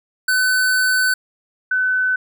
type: tone pair in turn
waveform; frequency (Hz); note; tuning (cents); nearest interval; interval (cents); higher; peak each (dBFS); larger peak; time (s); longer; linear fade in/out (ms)
square / sine; 1510 / 1510; F#6 / F#6; +35 / +35; unison; 0; neither; -15; neither; 0.28-1.14 / 1.71-2.16; first; 5
effects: none